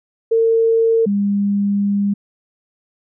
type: tone pair in turn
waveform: sine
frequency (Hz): 453.8 / 201.6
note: A#4 / G3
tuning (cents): -47 / +49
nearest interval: octave + major second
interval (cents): 1404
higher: first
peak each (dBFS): -11 / -14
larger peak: first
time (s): 0.31-1.06 / 1.06-2.14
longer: second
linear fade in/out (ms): 10
effects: none